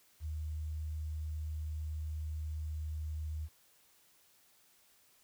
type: tone with quantisation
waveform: sine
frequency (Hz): 77.3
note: D#2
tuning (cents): -11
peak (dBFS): -36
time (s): 0.2-3.49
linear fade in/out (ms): 50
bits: 11
effects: white hiss -67 dBFS RMS until 5.23 s